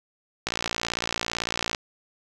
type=click train; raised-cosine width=0.2 ms; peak=-8 dBFS; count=75; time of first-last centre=0.47-1.748 s; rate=57.9 Hz; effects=none